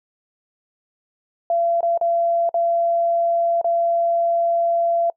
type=tone with dropouts; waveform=sine; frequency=680 Hz; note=F5; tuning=46 cents flat; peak=-16 dBFS; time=1.5-5.1 s; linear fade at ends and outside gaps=2 ms; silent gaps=1.807-1.829 / 1.976-2.012 / 2.492-2.542 / 3.614-3.644 s; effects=noise-tail reverb RT60 0.1 s tail -24 dB re dry